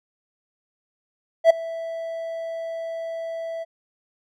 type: tone with ADSR envelope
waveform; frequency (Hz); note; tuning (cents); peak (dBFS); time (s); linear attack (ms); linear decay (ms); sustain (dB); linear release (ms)
triangle; 659.3; E5; 0; -5; 1.44-3.65; 61; 8; -21; 28
effects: none